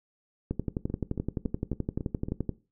two click trains, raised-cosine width 3 ms, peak -21 / -16 dBFS, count 6 / 24, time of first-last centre 0.9-2.285 / 0.51-2.493 s, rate 3.61 / 11.6 Hz, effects noise-tail reverb RT60 0.3 s tail -18 dB re dry

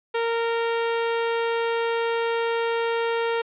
sawtooth tone, 462.1 Hz, A#4, 15 cents flat, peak -18 dBFS, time 0.14-3.42 s, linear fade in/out 10 ms, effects resampled to 8000 Hz + 9-bit

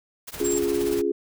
white noise with tremolo, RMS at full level -35 dBFS, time 0.27-1 s, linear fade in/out 10 ms, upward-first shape triangle, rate 17 Hz, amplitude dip 100%
pink noise, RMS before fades -38 dBFS, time 0.33-1.02 s, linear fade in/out 10 ms
sine chord, Db major, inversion none, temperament equal, 277.2 / 349.2 / 415.3 Hz, Db4 / F4 / Ab4, 0 / 0 / 0 cents, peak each -29 / -25 / -24 dBFS, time 0.4-1.12 s, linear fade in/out 5 ms
sine tone, 7459 Hz, A#8, in tune, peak -27 dBFS, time 0.44-0.59 s, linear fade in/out 10 ms
effects none

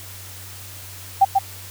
sine tone with echo, 781 Hz, G5, 7 cents flat, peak -8 dBFS, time 1.21-1.25 s, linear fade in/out 10 ms, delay 140 ms, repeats 1, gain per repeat -4 dB, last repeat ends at 1.39 s, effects added 95 Hz sine -40 dBFS peak until 1.7 s + white hiss -39 dBFS RMS until 1.7 s

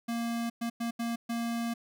square tone bursts at uneven times, 233.1 Hz, A#3, in tune, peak -31 dBFS, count 5, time 0.08-0.5 / 0.61-0.7 / 0.8-0.91 / 0.99-1.16 / 1.29-1.74 s, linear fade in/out 10 ms, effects none

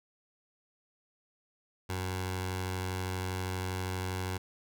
15% pulse tone with notch filter, 92.5 Hz, F#2, in tune, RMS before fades -35 dBFS, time 1.89-4.38 s, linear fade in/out 10 ms, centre 230 Hz, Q 0.89, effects none

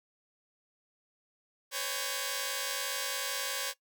5% pulse tone cluster, 507 / 558 / 813 / 1597 / 1837 Hz, B4 / C#5 / G#5 / G6 / A#6, +45 / +11 / -37 / +32 / -26 cents, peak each -28 / -25 / -32 / -27 / -32 dBFS, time 1.71-3.74 s, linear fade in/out 50 ms, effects noise-tail reverb RT60 0.1 s tail -18 dB re dry

